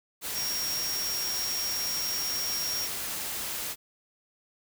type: tone in noise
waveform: sine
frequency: 5588 Hz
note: F8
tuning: in tune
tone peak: -30 dBFS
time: 0.33-2.89 s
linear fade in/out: 50 ms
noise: white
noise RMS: -34 dBFS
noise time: 0.21-3.76 s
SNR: +1 dB
effects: none